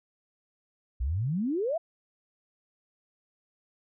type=exponential sweep; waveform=sine; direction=up; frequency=56 to 701 Hz; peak=-26 dBFS; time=1-1.78 s; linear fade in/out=10 ms; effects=none